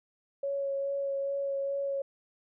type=tone with vibrato; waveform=sine; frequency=554.4 Hz; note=C#5; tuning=in tune; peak=-29 dBFS; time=0.43-2.02 s; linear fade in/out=5 ms; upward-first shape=sine; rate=2.4 Hz; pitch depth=12 cents each way; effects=none